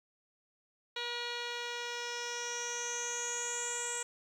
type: tone with low-pass filter sweep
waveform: 10% pulse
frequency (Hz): 479.2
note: A#4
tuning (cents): +48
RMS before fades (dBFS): -38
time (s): 0.96-4.03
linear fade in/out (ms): 5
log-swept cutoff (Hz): 4100 to 7800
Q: 9.4
effects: 11-bit